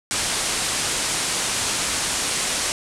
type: low-pass noise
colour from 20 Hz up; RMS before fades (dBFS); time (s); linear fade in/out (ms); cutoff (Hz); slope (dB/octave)
white; -24; 0.11-2.72; 0; 9900; 48
effects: none